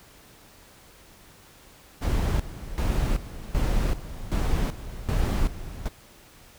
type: noise with tremolo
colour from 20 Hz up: brown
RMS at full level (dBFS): -23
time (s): 2.01-5.89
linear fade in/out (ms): 20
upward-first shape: square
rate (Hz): 1.3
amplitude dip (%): 80
effects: pink hiss -52 dBFS RMS until 6.58 s